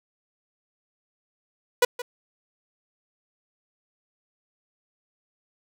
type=tone with echo; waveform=sawtooth; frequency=489.6 Hz; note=B4; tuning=15 cents flat; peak=-11 dBFS; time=1.82-1.85 s; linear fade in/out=5 ms; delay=170 ms; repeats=1; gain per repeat=-15 dB; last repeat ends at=2.02 s; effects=none